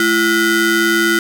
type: ring-modulated tone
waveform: 35% pulse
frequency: 554.4 Hz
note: C#5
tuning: in tune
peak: -7 dBFS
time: 0-1.19 s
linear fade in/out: 2 ms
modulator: 892 Hz
effects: none